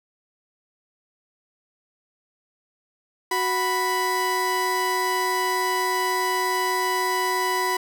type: tone pair together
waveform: 30% pulse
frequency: 370 / 987.8 Hz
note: F#4 / B5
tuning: 0 / 0 cents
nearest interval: octave + perfect fourth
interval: 1700 cents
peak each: -24 / -20 dBFS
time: 3.31-7.77 s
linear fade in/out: 5 ms
effects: none